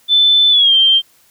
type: tone with pitch glide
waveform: sine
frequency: 3520 to 3154 Hz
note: A7 to G7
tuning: 0 to +10 cents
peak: -7 dBFS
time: 0.08-1.02 s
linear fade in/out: 50 ms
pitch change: -190 cents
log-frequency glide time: 0.5-0.74 s
effects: white hiss -52 dBFS RMS until 1.3 s